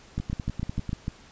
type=two click trains; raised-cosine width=5 ms; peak=-18 / -16 dBFS; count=8 / 7; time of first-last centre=0.2-0.893 / 0.18-1.081 s; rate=10.1 / 6.66 Hz; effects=pink hiss -52 dBFS RMS until 1.31 s + resampled to 16000 Hz